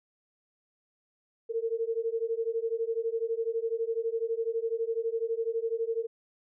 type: beating tone pair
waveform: sine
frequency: 450 / 462 Hz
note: A4 / A#4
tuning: +39 / -16 cents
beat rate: 12 Hz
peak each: -31 dBFS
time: 1.49-6.07 s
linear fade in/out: 20 ms
effects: none